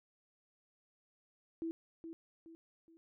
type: tone with echo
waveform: sine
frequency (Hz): 328.8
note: E4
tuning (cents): -4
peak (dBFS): -36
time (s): 1.62-1.71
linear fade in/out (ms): 0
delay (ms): 420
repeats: 3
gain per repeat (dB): -8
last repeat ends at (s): 2.97
effects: none